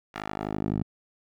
10% pulse tone with band-pass filter sweep, 51.91 Hz, G#1, in tune, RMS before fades -31 dBFS, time 0.14-0.83 s, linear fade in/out 10 ms, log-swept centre 1700 to 160 Hz, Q 0.87, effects none

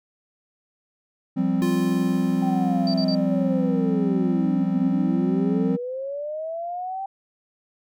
triangle chord, F suspended second, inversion none, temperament equal, 174.61 / 196 / 261.6 Hz, F3 / G3 / C4, 0 / 0 / 0 cents, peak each -23 / -22 / -21 dBFS, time 1.36-5.77 s, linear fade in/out 20 ms
square tone with exponential decay, 349.2 Hz, F4, in tune, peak -25 dBFS, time 1.62-4.48 s, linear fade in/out 0 ms, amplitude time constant 620 ms
sine linear two-way sweep, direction down then up, 784 to 242.3 to 784 Hz, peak -27 dBFS, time 2.42-7.06 s, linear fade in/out 5 ms, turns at 4.77 s
sine tone bursts, 4648 Hz, D8, 19 cents flat, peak -28 dBFS, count 3, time 2.87-3.149 s, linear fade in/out 2 ms, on 69 ms, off 36 ms
effects none

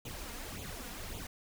pink noise with flanger, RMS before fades -43 dBFS, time 0.05-1.27 s, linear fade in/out 5 ms, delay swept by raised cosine 0.28 to 4.28 ms, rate 1.8 Hz, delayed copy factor +0.75, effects none

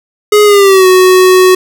square tone with pitch glide, 418.2 to 370.4 Hz, G#4 to F#4, +12 to +2 cents, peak -3 dBFS, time 0.32-1.55 s, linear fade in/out 5 ms, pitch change -210 cents, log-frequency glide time 0.44-0.87 s, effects none

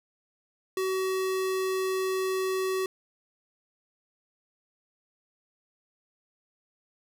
square tone, 377.7 Hz, F#4, 36 cents sharp, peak -27 dBFS, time 0.77-2.86 s, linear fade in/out 2 ms, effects none

